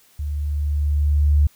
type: tone with level ramp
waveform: sine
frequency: 73.42 Hz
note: D2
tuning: in tune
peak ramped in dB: -23 to -11 dBFS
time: 0.19-1.47 s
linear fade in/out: 5 ms
effects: white hiss -55 dBFS RMS until 1.55 s